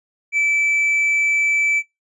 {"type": "tone", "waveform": "triangle", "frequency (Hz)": 2315, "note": "D7", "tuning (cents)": -25, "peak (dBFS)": -13, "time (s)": [0.32, 1.83], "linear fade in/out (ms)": 50, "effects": ["noise-tail reverb RT60 0.2 s tail -23 dB re dry", "resampled to 24000 Hz"]}